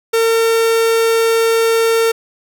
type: tone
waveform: 45% pulse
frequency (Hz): 454.6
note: A#4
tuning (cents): -43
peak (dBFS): -11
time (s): 0.13-2.12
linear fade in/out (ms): 10
effects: none